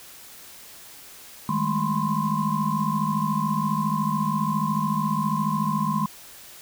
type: tone cluster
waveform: sine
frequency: 157.1 / 201.6 / 215.9 / 1011 / 1064 Hz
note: D#3 / G3 / A3 / B5 / C6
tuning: +17 / +49 / -33 / +40 / +29 cents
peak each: -28 dBFS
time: 1.49-6.06 s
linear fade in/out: 2 ms
effects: white hiss -45 dBFS RMS until 6.61 s